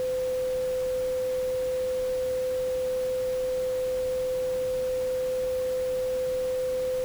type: tone in noise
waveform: sine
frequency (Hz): 511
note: C5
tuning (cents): -41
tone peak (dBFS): -25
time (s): 0-7.04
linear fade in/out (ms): 0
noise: pink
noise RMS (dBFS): -43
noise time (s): 0-7.04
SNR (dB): +15
effects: none